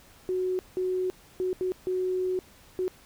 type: tone bursts at uneven times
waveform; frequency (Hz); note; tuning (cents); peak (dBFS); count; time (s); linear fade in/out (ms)
sine; 369.2; F#4; -4; -25; 6; 0.29-0.59 / 0.77-1.1 / 1.4-1.53 / 1.61-1.72 / 1.87-2.39 / 2.79-2.88; 0
effects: pink hiss -55 dBFS RMS until 3.05 s